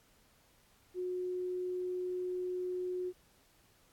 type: tone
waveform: sine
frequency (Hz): 363.5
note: F#4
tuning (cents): -31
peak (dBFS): -34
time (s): 0.94-3.13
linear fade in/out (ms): 50
effects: pink hiss -67 dBFS RMS until 3.92 s + AAC 64 kbps